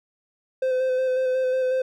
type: tone with vibrato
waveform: triangle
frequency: 515 Hz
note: C5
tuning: 28 cents flat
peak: -18 dBFS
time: 0.62-1.82 s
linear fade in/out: 5 ms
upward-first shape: square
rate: 5.5 Hz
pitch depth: 16 cents each way
effects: none